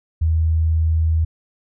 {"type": "tone", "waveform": "sine", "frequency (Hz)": 80.4, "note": "E2", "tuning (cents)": -43, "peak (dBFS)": -14, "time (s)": [0.21, 1.25], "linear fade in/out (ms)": 10, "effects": []}